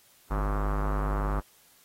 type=tone with low-pass filter; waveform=square; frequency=50.6 Hz; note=G#1; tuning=44 cents flat; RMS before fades=-28 dBFS; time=0.3-1.41 s; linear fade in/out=20 ms; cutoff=1200 Hz; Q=4.2; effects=white hiss -60 dBFS RMS until 1.84 s + AAC 48 kbps